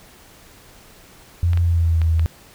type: tone with pitch glide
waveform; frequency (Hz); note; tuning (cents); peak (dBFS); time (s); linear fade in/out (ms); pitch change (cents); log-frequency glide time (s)
sine; 86.2 to 81.36; F2 to E2; -22 to -22; -14; 1.43-2.26; 0; -100; 1.6-2.02
type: clicks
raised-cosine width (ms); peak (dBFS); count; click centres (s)
0.3; -17; 4; 1.533 / 1.574 / 2.017 / 2.195
effects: pink hiss -47 dBFS RMS until 2.54 s